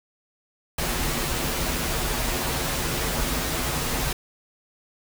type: noise with comb filter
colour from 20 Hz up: pink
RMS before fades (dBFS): -26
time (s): 0.78-4.13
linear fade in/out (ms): 5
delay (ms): 10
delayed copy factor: -0.65
effects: none